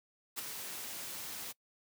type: noise with ADSR envelope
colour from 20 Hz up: white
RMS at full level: -36 dBFS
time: 0.36-1.53 s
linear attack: 29 ms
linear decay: 9 ms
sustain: -7 dB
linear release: 23 ms
effects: noise-tail reverb RT60 0.1 s tail -23 dB re dry + high-pass 100 Hz 12 dB/octave